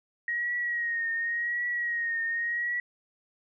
sine tone with vibrato, 1884 Hz, A#6, 18 cents sharp, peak -27 dBFS, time 0.28-2.8 s, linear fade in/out 2 ms, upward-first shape triangle, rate 0.9 Hz, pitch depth 52 cents each way, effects none

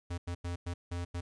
square tone bursts at uneven times, 87.31 Hz, F2, in tune, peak -35 dBFS, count 6, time 0.1-0.18 / 0.27-0.35 / 0.44-0.56 / 0.66-0.74 / 0.91-1.05 / 1.14-1.21 s, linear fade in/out 10 ms, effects resampled to 22050 Hz + 12-bit

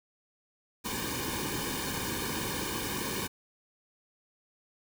pink noise with comb filter, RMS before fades -34 dBFS, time 0.84-3.28 s, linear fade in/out 20 ms, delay 1.5 ms, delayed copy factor -0.9, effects none

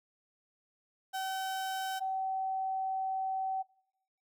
35% pulse / sine tone pair in turn, 764 / 764 Hz, G5 / G5, -45 / -45 cents, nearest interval unison, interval 0 cents, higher neither, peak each -32 / -31 dBFS, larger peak second, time 1.13-2 / 2-3.63 s, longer second, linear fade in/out 20 ms, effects noise-tail reverb RT60 0.8 s tail -24 dB re dry

